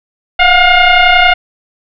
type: tone with frequency modulation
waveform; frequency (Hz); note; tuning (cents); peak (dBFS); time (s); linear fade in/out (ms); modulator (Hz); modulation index
sine; 698.5; F5; 0; -4; 0.39-1.34; 10; 714; 3.2
effects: none